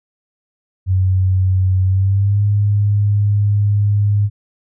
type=tone with pitch glide; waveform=sine; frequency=93.7 to 102.77 Hz; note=F#2 to G#2; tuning=+22 to -18 cents; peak=-11 dBFS; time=0.86-4.3 s; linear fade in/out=50 ms; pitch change=+160 cents; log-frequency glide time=1.84-2.42 s; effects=none